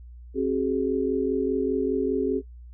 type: tone cluster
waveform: sine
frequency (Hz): 267.3 / 378.5 / 423.5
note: C4 / F#4 / G#4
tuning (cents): +37 / +39 / +34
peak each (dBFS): -26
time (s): 0.34-2.42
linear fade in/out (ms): 50
effects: noise-tail reverb RT60 0.1 s tail -17 dB re dry + added 60 Hz sine -41 dBFS peak until 2.73 s